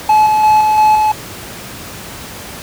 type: tone with tremolo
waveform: triangle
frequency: 858 Hz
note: A5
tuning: 44 cents flat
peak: -4 dBFS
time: 0.09-1.12 s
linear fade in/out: 5 ms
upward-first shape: square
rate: 2.9 Hz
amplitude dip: 30%
effects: pink hiss -29 dBFS RMS until 2.62 s + high-pass 60 Hz 12 dB/octave